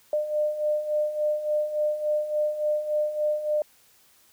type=beating tone pair; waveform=sine; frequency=600 / 603.5 Hz; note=D5 / D5; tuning=+37 / +47 cents; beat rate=3.5 Hz; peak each=-30 / -24 dBFS; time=0.13-3.62 s; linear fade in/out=2 ms; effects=white hiss -59 dBFS RMS until 4.32 s